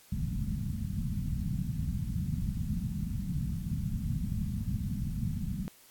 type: low-pass noise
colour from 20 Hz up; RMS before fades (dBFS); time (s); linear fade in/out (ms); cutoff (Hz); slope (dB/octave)
white; -33; 0.12-5.68; 0; 210; 48
effects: white hiss -58 dBFS RMS until 5.9 s + AAC 64 kbps